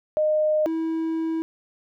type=tone pair in turn; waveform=sine / triangle; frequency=614 / 324.1 Hz; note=D#5 / E4; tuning=-23 / -29 cents; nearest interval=major seventh; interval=1106 cents; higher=first; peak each=-18 / -21 dBFS; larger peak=first; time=0.17-0.66 / 0.66-1.42 s; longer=second; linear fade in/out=0 ms; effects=none